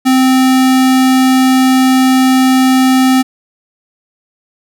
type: tone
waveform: square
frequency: 260 Hz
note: C4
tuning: 11 cents flat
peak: -7 dBFS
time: 0.05-3.23 s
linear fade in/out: 20 ms
effects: none